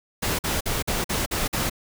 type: noise bursts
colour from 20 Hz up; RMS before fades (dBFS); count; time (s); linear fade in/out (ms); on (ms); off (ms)
pink; -25; 7; 0.22-1.698; 10; 170; 48
effects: none